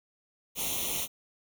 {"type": "noise with comb filter", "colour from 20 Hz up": "white", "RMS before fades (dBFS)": -32, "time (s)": [0.55, 1.08], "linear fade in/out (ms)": 50, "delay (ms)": 0.31, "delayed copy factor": 0.9, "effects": []}